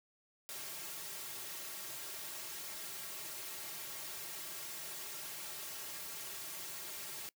white noise with comb filter, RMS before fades -45 dBFS, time 0.49-7.29 s, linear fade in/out 0 ms, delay 4 ms, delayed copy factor -1, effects noise-tail reverb RT60 0.1 s tail -23 dB re dry + high-pass 150 Hz 12 dB/octave

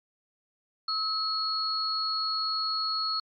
sine tone pair together, 1289 / 4336 Hz, E6 / C#8, -39 / -39 cents, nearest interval octave + major sixth, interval 2100 cents, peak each -31 / -28 dBFS, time 0.88-3.2 s, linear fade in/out 5 ms, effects MP3 64 kbps

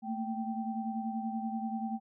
sine tone cluster, 221.9 / 232.3 / 780 Hz, A3 / A#3 / G5, +15 / -6 / -9 cents, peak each -35 / -40 / -38 dBFS, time 0.02-2 s, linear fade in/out 50 ms, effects none

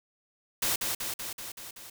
white noise with echo, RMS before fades -28 dBFS, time 0.62-0.76 s, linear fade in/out 5 ms, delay 190 ms, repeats 6, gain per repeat -3 dB, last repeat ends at 1.9 s, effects none

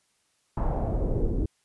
brown noise with low-pass filter sweep, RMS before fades -26 dBFS, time 0.57-1.46 s, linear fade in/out 5 ms, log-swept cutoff 990 to 320 Hz, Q 2.7, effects white hiss -70 dBFS RMS until 1.64 s + resampled to 24000 Hz

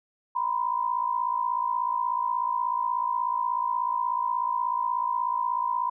sine tone pair together, 962 / 1018.5 Hz, B5 / C6, -46 / -47 cents, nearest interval minor second, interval 99 cents, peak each -27 dBFS, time 0.35-5.9 s, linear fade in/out 10 ms, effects none

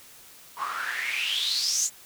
white noise with band-pass filter sweep, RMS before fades -28 dBFS, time 0.56-1.9 s, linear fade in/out 50 ms, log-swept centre 1000 to 7200 Hz, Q 7.8, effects white hiss -50 dBFS RMS until 2.05 s

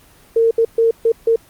sine tone bursts at uneven times, 456.6 Hz, A#4, 36 cents flat, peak -10 dBFS, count 5, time 0.36-0.51 / 0.58-0.65 / 0.78-0.91 / 1.05-1.12 / 1.27-1.36 s, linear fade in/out 5 ms, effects pink hiss -48 dBFS RMS until 1.49 s + Opus 24 kbps

